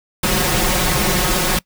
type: noise with comb filter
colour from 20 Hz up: pink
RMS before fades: -17 dBFS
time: 0.23-1.59 s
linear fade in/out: 5 ms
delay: 5.5 ms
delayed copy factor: +0.85
effects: noise-tail reverb RT60 0.1 s tail -23 dB re dry